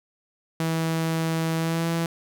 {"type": "tone with pitch glide", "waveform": "sawtooth", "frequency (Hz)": [162.7, 166.5], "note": ["E3", "E3"], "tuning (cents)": [-22, 18], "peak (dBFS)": -19, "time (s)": [0.6, 2.06], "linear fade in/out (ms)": 2, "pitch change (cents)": 40, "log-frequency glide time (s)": [1.57, 1.87], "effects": []}